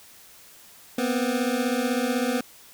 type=beating tone pair; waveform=25% pulse; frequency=240 / 256 Hz; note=B3 / C4; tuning=-49 / -38 cents; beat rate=16 Hz; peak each=-22 dBFS; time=0.98-2.41 s; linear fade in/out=5 ms; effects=white hiss -50 dBFS RMS until 2.73 s